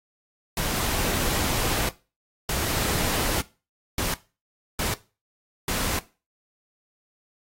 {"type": "noise bursts at uneven times", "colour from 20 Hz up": "pink", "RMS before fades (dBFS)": -26, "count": 5, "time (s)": [[0.57, 1.89], [2.49, 3.41], [3.98, 4.14], [4.79, 4.94], [5.68, 5.99]], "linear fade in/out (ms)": 2, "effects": ["noise-tail reverb RT60 0.3 s tail -18 dB re dry", "AAC 48 kbps"]}